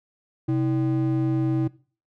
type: ring-modulated tone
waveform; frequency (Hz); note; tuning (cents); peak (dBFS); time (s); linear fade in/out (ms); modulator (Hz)
triangle; 225.8; A3; +45; -15; 0.48-1.68; 10; 95.5
effects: noise-tail reverb RT60 0.4 s tail -20 dB re dry